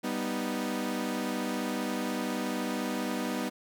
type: chord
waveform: sawtooth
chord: G augmented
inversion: none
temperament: equal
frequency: 196 / 246.9 / 311.1 Hz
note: G3 / B3 / D#4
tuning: 0 / 0 / 0 cents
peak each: -32 / -29 / -32 dBFS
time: 0.03-3.5 s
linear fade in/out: 20 ms
effects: none